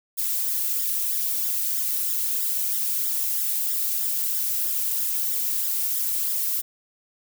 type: noise with flanger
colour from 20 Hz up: violet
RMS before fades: -25 dBFS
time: 0.17-6.62 s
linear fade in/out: 20 ms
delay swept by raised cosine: 0.56 to 2.26 ms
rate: 3.1 Hz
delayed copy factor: +0.7
effects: none